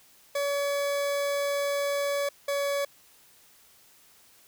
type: tone pair in turn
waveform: 40% pulse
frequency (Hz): 567 / 565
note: C#5 / C#5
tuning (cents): +39 / +33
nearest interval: unison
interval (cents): 6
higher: first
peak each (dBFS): -25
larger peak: neither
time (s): 0.35-2.29 / 2.48-2.85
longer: first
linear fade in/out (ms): 5
effects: white hiss -58 dBFS RMS until 4.47 s